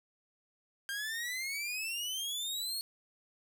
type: exponential sweep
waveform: sawtooth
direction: up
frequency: 1589 to 4373 Hz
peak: -32 dBFS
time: 0.89-2.81 s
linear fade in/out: 0 ms
effects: none